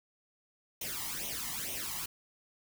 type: noise with flanger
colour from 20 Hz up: white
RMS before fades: -38 dBFS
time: 0.81-2.06 s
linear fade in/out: 5 ms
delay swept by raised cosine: 0.32 to 1.02 ms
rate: 2.2 Hz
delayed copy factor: +0.75
effects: none